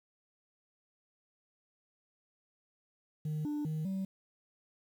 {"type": "tone with pitch steps", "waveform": "sine", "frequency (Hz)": [153.2, 296.2, 156, 191.9], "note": ["D#3", "D4", "D#3", "G3"], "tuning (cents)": [-27, 15, 5, -37], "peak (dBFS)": -30, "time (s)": [3.25, 4.05], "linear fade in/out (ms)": 5, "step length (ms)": 200, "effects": ["tanh soft clip ceiling -32 dBFS", "10-bit"]}